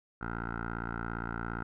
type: tone with low-pass filter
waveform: 10% pulse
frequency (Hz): 57.4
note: A#1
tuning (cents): -26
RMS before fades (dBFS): -37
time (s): 0.21-1.63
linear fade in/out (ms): 5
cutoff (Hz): 1400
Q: 6.5
effects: none